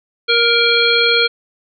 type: harmonic tone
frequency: 468.8 Hz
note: A#4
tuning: 10 cents sharp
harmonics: 1 / 3 / 5 / 7 / 9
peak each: -17 / -17 / -17 / -17 / -17 dBFS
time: 0.28-1.28 s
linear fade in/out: 20 ms
effects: none